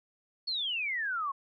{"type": "exponential sweep", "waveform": "sine", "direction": "down", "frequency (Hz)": [4455, 1067], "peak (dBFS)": -30, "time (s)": [0.47, 1.32], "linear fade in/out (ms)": 10, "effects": []}